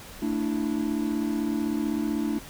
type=chord; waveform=triangle; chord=A suspended fourth; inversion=none; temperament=equal with one note detuned; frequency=222.8 / 293.7 / 329.6 Hz; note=A3 / D4 / E4; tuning=+22 / 0 / 0 cents; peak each=-27 / -26 / -29 dBFS; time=0.22-2.39 s; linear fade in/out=5 ms; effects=pink hiss -44 dBFS RMS until 2.49 s